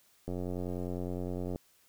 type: click train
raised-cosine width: 2 ms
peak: -24 dBFS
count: 116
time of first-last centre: 0.28-1.559 s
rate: 89.9 Hz
effects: white hiss -66 dBFS RMS until 1.88 s